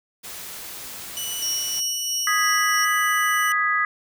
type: noise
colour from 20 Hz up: white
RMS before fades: -36 dBFS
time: 0.23-1.81 s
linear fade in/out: 20 ms
type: tone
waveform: 15% pulse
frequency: 2960 Hz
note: F#7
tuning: in tune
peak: -20 dBFS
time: 1.17-3.52 s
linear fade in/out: 0 ms
type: tone with tremolo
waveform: sine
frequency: 5600 Hz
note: F8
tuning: 4 cents sharp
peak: -23 dBFS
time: 1.42-2.85 s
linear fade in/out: 5 ms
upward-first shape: sine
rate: 3 Hz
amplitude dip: 45%
type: chord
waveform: sine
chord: G# minor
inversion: second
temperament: equal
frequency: 1244.5 / 1661.2 / 1975.5 Hz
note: D#6 / G#6 / B6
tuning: 0 / 0 / 0 cents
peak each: -22 / -24 / -23 dBFS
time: 2.27-3.85 s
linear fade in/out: 2 ms
effects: none